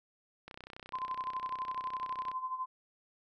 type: click train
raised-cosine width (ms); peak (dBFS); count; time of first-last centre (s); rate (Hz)
0.3; -30; 59; 0.48-2.315; 31.6
type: tone with tremolo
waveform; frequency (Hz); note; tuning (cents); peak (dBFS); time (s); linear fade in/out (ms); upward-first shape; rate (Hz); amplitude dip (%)
sine; 1030; C6; -28; -32; 0.93-2.66; 10; sine; 12; 70
effects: none